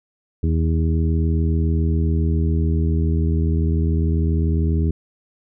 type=harmonic tone with a mistuned harmonic; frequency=80.2 Hz; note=E2; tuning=47 cents flat; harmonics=1 / 2 / 3 / 4 / 5; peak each=-17 / -23 / -27 / -29 / -31 dBFS; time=0.43-4.91 s; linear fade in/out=5 ms; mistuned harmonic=5; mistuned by=+30 cents; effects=none